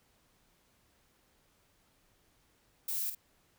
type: noise with echo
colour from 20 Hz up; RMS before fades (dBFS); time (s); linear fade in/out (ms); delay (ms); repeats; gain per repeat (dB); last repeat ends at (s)
violet; -35; 2.88-3.1; 5; 50; 1; -8; 3.15
effects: pink hiss -70 dBFS RMS until 3.58 s